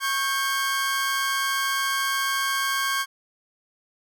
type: tone pair together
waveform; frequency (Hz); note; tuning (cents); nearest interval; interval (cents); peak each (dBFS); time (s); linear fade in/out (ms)
sawtooth; 1100 / 1585.8; C#6 / G6; -14 / +20; tritone; 634; -22; 0-3.06; 50
effects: none